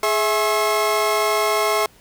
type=tone cluster; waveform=30% pulse; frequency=420.3 / 656 / 1078 Hz; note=G#4 / E5 / C#6; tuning=+21 / -9 / -49 cents; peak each=-19 dBFS; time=0.03-1.86 s; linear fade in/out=2 ms; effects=pink hiss -52 dBFS RMS until 2 s